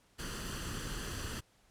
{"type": "noise with comb filter", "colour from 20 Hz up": "pink", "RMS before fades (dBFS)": -40, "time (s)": [0.18, 1.41], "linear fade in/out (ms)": 20, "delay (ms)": 0.66, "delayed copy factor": 0.6, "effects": ["pink hiss -68 dBFS RMS until 1.7 s", "low-pass 11000 Hz 12 dB/octave"]}